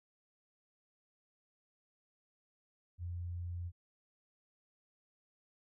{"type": "tone", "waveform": "sine", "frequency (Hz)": 87.31, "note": "F2", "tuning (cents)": 0, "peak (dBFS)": -38, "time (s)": [2.98, 3.72], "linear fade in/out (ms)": 50, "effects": []}